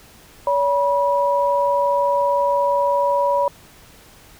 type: tone pair together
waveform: sine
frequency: 567.8 / 971 Hz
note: C#5 / B5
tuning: +41 / -30 cents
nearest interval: major sixth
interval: 929 cents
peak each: -18 dBFS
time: 0.47-3.48 s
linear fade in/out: 2 ms
effects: pink hiss -47 dBFS RMS until 4.39 s